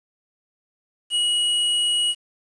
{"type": "tone", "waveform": "square", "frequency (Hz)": 2908, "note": "F#7", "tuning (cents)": -31, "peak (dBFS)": -19, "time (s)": [1.1, 2.15], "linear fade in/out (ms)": 50, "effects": ["resampled to 22050 Hz", "8-bit"]}